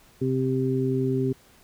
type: harmonic tone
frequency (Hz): 130.81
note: C3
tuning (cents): 0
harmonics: 1 / 2 / 3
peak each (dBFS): -26 / -26 / -26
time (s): 0.21-1.33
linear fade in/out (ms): 10
effects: pink hiss -56 dBFS RMS until 1.63 s